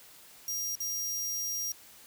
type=tone with dropouts; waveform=sawtooth; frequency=5700 Hz; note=F8; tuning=34 cents sharp; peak=-29 dBFS; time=0.48-1.72 s; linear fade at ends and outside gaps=2 ms; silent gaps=0.754-0.803 s; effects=white hiss -54 dBFS RMS until 2.06 s